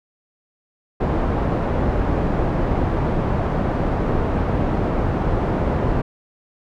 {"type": "low-pass noise", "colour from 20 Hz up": "pink", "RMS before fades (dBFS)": -20, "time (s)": [1, 6.02], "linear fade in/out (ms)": 10, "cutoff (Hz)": 880, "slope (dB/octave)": 12, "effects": []}